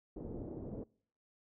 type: low-pass noise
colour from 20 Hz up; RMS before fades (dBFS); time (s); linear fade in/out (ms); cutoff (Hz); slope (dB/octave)
white; -44; 0.16-0.84; 5; 460; 24
effects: noise-tail reverb RT60 0.6 s tail -26 dB re dry